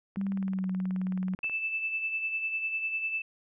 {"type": "click train", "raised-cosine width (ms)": 0.5, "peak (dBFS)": -31, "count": 26, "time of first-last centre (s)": [0.16, 1.497], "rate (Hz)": 18.7}
{"type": "tone with pitch glide", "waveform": "sine", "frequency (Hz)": [196, 186.07], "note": ["G3", "F#3"], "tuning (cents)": [0, 10], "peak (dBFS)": -28, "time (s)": [0.17, 1.35], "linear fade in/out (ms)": 2, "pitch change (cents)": -90, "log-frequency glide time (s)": [0.3, 0.71]}
{"type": "tone with tremolo", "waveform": "sine", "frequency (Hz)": 2637, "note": "E7", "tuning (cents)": 0, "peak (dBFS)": -27, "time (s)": [1.43, 3.22], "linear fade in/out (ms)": 5, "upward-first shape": "sine", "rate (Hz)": 10, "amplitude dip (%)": 50}
{"effects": []}